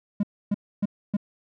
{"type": "tone bursts", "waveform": "triangle", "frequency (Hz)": 203.8, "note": "G#3", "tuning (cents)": -32, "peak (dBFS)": -18, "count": 4, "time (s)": [0.2, 1.168], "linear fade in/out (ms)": 5, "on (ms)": 32, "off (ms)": 280, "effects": []}